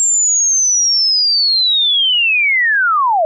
sine linear sweep, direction down, 7459 to 609 Hz, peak -10 dBFS, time 0-3.25 s, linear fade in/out 0 ms, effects none

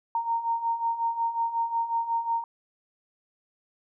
sine beating tone pair, 920 / 925.5 Hz, A#5 / A#5, -23 / -13 cents, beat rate 5.5 Hz, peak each -31 / -26 dBFS, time 0.15-2.44 s, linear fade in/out 2 ms, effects none

